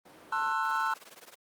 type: noise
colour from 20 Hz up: brown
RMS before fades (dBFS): -41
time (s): 0.05-0.53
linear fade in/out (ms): 10
type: chord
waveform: triangle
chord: F# half-diminished seventh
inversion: first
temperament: just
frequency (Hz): 888 / 1065.6 / 1332 / 1480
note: A5 / C6 / E6 / F#6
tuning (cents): +16 / +31 / +18 / 0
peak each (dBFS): -30 / -32 / -30 / -32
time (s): 0.32-0.94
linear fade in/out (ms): 5
type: noise with tremolo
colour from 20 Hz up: pink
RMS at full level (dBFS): -46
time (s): 0.64-1.35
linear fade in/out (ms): 10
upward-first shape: triangle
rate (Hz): 19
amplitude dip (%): 95
effects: high-pass 400 Hz 12 dB/octave + Opus 32 kbps